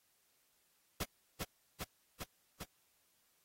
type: noise with echo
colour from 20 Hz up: pink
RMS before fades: -38 dBFS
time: 1-1.04 s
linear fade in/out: 10 ms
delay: 400 ms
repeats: 4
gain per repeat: -2 dB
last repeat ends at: 2.64 s
effects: white hiss -75 dBFS RMS until 3.44 s + AAC 48 kbps